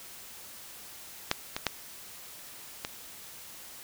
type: clicks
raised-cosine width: 0.2 ms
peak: -7 / -14 / -8 / -15 dBFS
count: 4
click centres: 1.314 / 1.565 / 1.667 / 2.849 s
effects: white hiss -47 dBFS RMS until 3.83 s